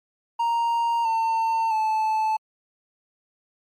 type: tone with pitch steps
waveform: triangle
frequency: 932.3 / 902.1 / 872.9 Hz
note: A#5 / A5 / A5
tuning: 0 / +43 / -14 cents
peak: -18 dBFS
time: 0.39-2.37 s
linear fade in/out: 10 ms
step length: 660 ms
effects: MP3 64 kbps